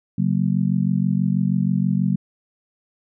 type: chord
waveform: sine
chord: F# major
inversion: second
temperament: just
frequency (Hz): 138.75 / 185 / 231.2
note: C#3 / F#3 / A#3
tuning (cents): +2 / 0 / -14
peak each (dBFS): -22 / -19 / -25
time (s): 0.18-2.16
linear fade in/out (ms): 5
effects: none